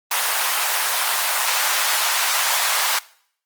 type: high-pass noise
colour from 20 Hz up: pink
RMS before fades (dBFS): -20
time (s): 0.11-2.99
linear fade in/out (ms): 5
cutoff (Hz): 790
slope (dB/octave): 24
effects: noise-tail reverb RT60 0.6 s tail -21 dB re dry + Opus 24 kbps